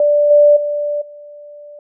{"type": "tone with level steps", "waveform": "sine", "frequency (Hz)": 587.3, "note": "D5", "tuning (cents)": 0, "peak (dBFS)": [-9, -5, -16, -33], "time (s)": [0, 1.79], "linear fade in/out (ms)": 2, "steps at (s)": [0.3, 0.56, 1.01], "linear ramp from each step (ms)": 10, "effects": []}